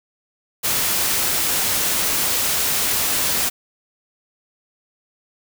white noise, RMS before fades -20 dBFS, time 0.63-3.5 s, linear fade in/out 20 ms, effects none

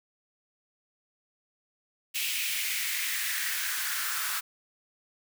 white noise with high-pass filter sweep, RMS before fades -31 dBFS, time 2.14-4.41 s, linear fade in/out 20 ms, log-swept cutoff 2600 to 1300 Hz, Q 3.4, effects none

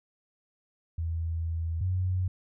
sine tone pair in turn, 82.41 / 92 Hz, E2 / F#2, 0 / -9 cents, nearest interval major second, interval 191 cents, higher second, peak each -28 / -25 dBFS, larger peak second, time 0.98-1.81 / 1.81-2.28 s, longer first, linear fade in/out 5 ms, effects none

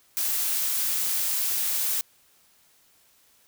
blue noise, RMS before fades -26 dBFS, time 0.17-2.01 s, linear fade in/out 0 ms, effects white hiss -61 dBFS RMS until 3.47 s

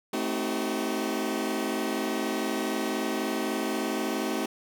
sawtooth chord, A diminished seventh, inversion none, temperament just, 220 / 264 / 316.8 / 380.2 Hz, A3 / C4 / Eb4 / Gb4, 0 / +16 / +31 / +47 cents, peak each -29 dBFS, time 0.13-4.46 s, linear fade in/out 5 ms, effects none

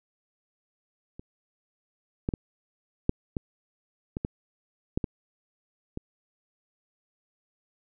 clicks, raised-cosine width 3 ms, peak -28 / -14 / -15 / -8 / -16 / -18 / -15 / -12 / -15 / -20 dBFS, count 10, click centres 1.195 / 2.289 / 2.338 / 3.094 / 3.368 / 4.169 / 4.249 / 4.975 / 5.042 / 5.974 s, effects none

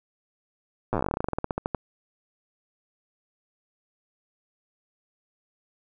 slowing click train, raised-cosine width 1 ms, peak -12 dBFS, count 25, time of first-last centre 0.93-1.747 s, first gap 8 ms, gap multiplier 1.11, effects none

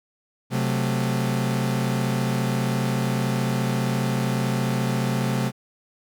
40% pulse chord, F# diminished, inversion second, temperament equal, 130.81 / 185 / 220 Hz, C3 / F#3 / A3, 0 / 0 / 0 cents, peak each -23 / -28 / -26 dBFS, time 0.5-5.52 s, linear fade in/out 50 ms, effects none

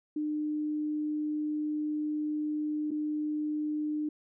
sine tone with dropouts, 302.1 Hz, D4, 49 cents sharp, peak -29 dBFS, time 0.16-4.09 s, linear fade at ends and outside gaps 5 ms, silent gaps 2.908-2.914 s, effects none

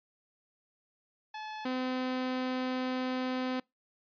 sawtooth tone pair in turn, 861 / 256 Hz, A5 / C4, -38 / -38 cents, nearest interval octave + major sixth, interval 2100 cents, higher first, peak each -35 / -27 dBFS, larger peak second, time 1.34-1.65 / 1.65-3.6 s, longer second, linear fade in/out 5 ms, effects noise-tail reverb RT60 0.2 s tail -26 dB re dry + resampled to 11025 Hz

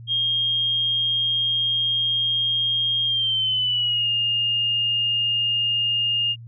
sine tone with pitch glide, 3232 to 2830 Hz, G#7 to F7, -48 to +22 cents, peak -19 dBFS, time 0.07-6.36 s, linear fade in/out 50 ms, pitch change -230 cents, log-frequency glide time 3.05-4.09 s, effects added 116 Hz sine -37 dBFS peak until 6.47 s

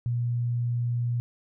sine tone, 120 Hz, B2, 49 cents flat, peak -24 dBFS, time 0.06-1.2 s, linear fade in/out 0 ms, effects none

